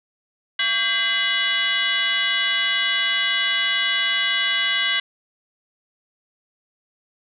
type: tone with frequency modulation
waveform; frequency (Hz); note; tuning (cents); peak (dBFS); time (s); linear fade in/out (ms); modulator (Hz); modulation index
sine; 2489; D#7; 0; -18; 0.59-5; 5; 451; 2.3
effects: none